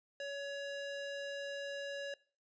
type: tone with band-pass filter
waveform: square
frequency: 562 Hz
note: C#5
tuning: 24 cents sharp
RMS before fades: -42 dBFS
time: 0.2-2.14 s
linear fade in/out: 2 ms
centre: 2000 Hz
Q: 0.51
effects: noise-tail reverb RT60 0.4 s tail -22 dB re dry + resampled to 16000 Hz